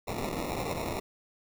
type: noise with sample-and-hold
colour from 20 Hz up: blue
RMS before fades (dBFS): -34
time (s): 0.07-1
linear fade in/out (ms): 10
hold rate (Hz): 1575
effects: none